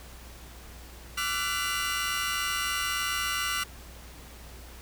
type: tone cluster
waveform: sawtooth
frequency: 1169 / 1364 / 1488 / 2002 / 2811 Hz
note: D6 / F6 / F#6 / B6 / F7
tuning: -8 / -41 / +9 / +23 / +11 cents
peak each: -31 dBFS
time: 1.17-3.64 s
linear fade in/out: 10 ms
effects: added 60 Hz sine -46 dBFS peak until 4.81 s + pink hiss -49 dBFS RMS until 4.81 s